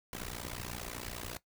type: noise with amplitude modulation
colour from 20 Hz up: pink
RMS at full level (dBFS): -38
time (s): 0.13-1.37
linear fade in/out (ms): 0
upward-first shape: sine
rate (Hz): 60.1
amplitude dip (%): 95
effects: noise-tail reverb RT60 0.1 s tail -17 dB re dry